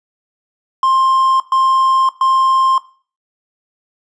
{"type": "tone bursts", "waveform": "triangle", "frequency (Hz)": 1056, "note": "C6", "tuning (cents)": 16, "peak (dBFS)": -8, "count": 3, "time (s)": [0.83, 2.78], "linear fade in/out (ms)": 2, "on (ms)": 570, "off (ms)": 120, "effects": ["noise-tail reverb RT60 0.4 s tail -18 dB re dry", "resampled to 22050 Hz"]}